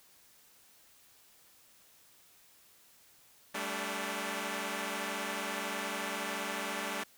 5% pulse chord, G suspended second, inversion none, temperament equal with one note detuned, 196 / 220 / 288.6 Hz, G3 / A3 / D4, 0 / 0 / -30 cents, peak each -28 dBFS, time 3.54-7.04 s, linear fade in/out 10 ms, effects white hiss -62 dBFS RMS until 7.17 s

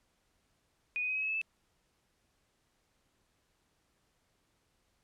sine tone with pitch steps, 2470 / 2496 / 2522 / 2548 / 2575 / 2602 / 2629 Hz, D#7 / D#7 / D#7 / D#7 / E7 / E7 / E7, -13 / +5 / +23 / +41 / -41 / -23 / -5 cents, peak -31 dBFS, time 0.96-1.415 s, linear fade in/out 0 ms, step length 65 ms, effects pink hiss -75 dBFS RMS until 5.03 s + low-pass 11000 Hz 12 dB/octave

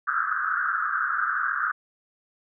white band-pass noise, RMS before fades -26 dBFS, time 0.07-1.72 s, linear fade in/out 10 ms, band 1200 to 1600 Hz, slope 96 dB/octave, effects none

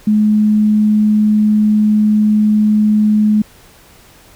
sine tone, 212.3 Hz, G#3, 38 cents sharp, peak -8 dBFS, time 0.07-3.42 s, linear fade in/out 5 ms, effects pink hiss -44 dBFS RMS until 4.35 s

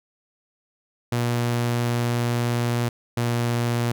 sawtooth tone pair in turn, 119.6 / 119.01 Hz, A#2 / A#2, +45 / +36 cents, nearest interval unison, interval 9 cents, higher first, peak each -17 dBFS, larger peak neither, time 1.12-2.89 / 3.17-3.92 s, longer first, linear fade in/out 5 ms, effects none

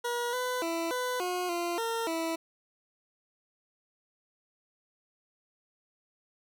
20% pulse tone with pitch steps, 479.6 / 501 / 332.6 / 499.9 / 360.6 / 345.4 / 457.8 / 328 Hz, A#4 / B4 / E4 / B4 / F#4 / F4 / A#4 / E4, +49 / +25 / +16 / +21 / -45 / -19 / -31 / -9 cents, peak -25 dBFS, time 0.04-2.36 s, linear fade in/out 10 ms, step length 290 ms, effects none

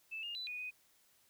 sine tone with pitch steps, 2633 / 2829 / 3987 / 2470 / 2495 Hz, E7 / F7 / B7 / D#7 / D#7, -3 / +22 / +16 / -13 / +4 cents, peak -40 dBFS, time 0.11-0.71 s, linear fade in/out 20 ms, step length 120 ms, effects white hiss -70 dBFS RMS until 1.29 s

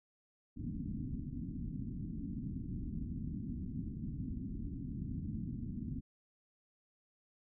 white low-pass noise, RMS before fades -41 dBFS, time 0.56-6.01 s, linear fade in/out 20 ms, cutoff 270 Hz, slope 48 dB/octave, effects none

